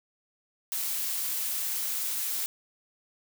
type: noise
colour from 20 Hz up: blue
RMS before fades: -31 dBFS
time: 0.72-2.46 s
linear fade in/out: 0 ms
effects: none